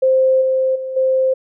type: tone with level steps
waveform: sine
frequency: 523.3 Hz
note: C5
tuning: in tune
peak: -10 / -13 / -22 / -12 dBFS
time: 0.02-1.34 s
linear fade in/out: 10 ms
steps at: 0.41 / 0.75 / 0.96 s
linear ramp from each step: 10 ms
effects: none